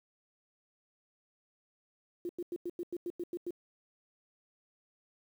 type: tone bursts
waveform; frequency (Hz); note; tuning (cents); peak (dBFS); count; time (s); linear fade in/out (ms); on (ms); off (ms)
sine; 349.2; F4; 0; -34; 10; 2.25-3.507; 2; 42; 93
effects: 10-bit